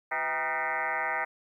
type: tone with frequency modulation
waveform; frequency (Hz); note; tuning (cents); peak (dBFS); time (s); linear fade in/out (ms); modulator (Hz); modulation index
sine; 1383; F6; -17; -27; 0.11-1.25; 10; 147; 5
effects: 11-bit